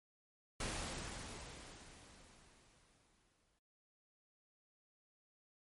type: noise with exponential decay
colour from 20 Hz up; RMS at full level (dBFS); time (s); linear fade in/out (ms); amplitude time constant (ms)
pink; -40; 0.6-3.59; 5; 650
effects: noise-tail reverb RT60 0.1 s tail -26 dB re dry + MP3 48 kbps